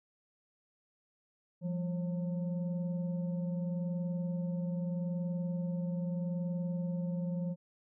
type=tone with frequency modulation; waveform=sine; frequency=172.1 Hz; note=F3; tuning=25 cents flat; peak=-32 dBFS; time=1.61-7.56 s; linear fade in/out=50 ms; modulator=365 Hz; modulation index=0.51; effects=none